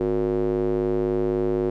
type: tone with band-pass filter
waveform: square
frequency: 51.91 Hz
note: G#1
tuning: in tune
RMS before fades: -23 dBFS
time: 0-1.7 s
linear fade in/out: 5 ms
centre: 390 Hz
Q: 4.1
effects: none